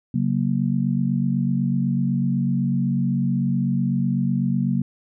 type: chord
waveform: sine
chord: F# major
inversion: second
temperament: equal with one note detuned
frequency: 137.08 / 185 / 233.1 Hz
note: C#3 / F#3 / A#3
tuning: -19 / 0 / 0 cents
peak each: -23 dBFS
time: 0.14-4.82 s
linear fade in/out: 5 ms
effects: none